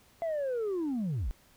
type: linear sweep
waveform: sine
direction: down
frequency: 681 to 36.27 Hz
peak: -27 dBFS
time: 0.22-1.31 s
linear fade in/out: 0 ms
effects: tanh soft clip ceiling -28 dBFS + pink hiss -62 dBFS RMS until 1.56 s